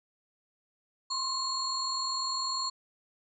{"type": "tone cluster", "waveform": "sine", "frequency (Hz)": [1047, 1087, 4307, 7230], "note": ["C6", "C#6", "C8", "A8"], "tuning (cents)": [1, -34, 49, 46], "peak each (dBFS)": [-36, -39, -32, -38], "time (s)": [1.1, 2.7], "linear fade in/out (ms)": 10, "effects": []}